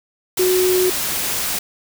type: tone in noise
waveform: sine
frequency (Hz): 367.7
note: F#4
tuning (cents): -11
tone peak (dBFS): -14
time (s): 0.39-0.9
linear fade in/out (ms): 5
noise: white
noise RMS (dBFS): -22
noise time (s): 0.37-1.59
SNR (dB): +5
effects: none